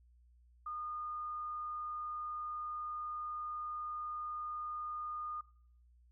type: tone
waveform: sine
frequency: 1222 Hz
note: D#6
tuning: 32 cents flat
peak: -39 dBFS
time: 0.66-5.41 s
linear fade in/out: 5 ms
effects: noise-tail reverb RT60 0.6 s tail -20 dB re dry + added 60 Hz sine -62 dBFS peak until 6.11 s